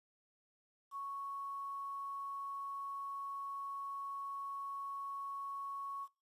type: tone with quantisation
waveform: sine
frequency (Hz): 1108.7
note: C#6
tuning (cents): 0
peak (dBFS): -40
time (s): 0.91-6.08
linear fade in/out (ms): 50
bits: 11
effects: noise-tail reverb RT60 0.3 s tail -22 dB re dry + resampled to 32000 Hz